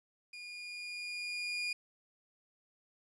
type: tone with level ramp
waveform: 30% pulse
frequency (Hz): 2432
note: D#7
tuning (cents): -40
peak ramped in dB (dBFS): -43 to -31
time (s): 0.33-1.73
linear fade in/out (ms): 5
effects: resampled to 22050 Hz + 12-bit